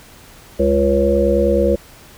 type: harmonic tone with a mistuned harmonic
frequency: 69.3 Hz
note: C#2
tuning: in tune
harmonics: 1 / 3 / 5 / 7 / 8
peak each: -20 / -20 / -19 / -17 / -17 dBFS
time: 0.59-1.76 s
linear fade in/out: 10 ms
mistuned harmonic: 3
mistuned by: -24 cents
effects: pink hiss -43 dBFS RMS until 2.17 s